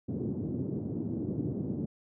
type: band-pass noise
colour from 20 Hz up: white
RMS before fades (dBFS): -34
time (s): 0.08-1.86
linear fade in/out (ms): 10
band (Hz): 100 to 320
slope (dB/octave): 24
effects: none